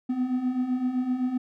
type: beating tone pair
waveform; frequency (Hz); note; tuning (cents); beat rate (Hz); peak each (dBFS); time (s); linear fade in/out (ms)
triangle; 246.9 / 254.7; B3 / C4; 0 / -46; 7.8; -29 / -23; 0.09-1.38; 10
effects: none